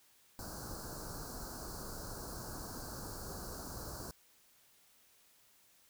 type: band-stop noise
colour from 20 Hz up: pink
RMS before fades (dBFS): -45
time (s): 0.39-4.11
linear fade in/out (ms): 0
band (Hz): 1600 to 4200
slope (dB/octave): 96
effects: white hiss -67 dBFS RMS until 5.89 s